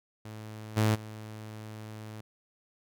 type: tone with level steps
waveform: sawtooth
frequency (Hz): 108.3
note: A2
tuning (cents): -27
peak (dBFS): -37 / -19 / -37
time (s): 0.25-2.21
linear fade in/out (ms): 5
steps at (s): 0.76 / 0.94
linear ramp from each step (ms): 20
effects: none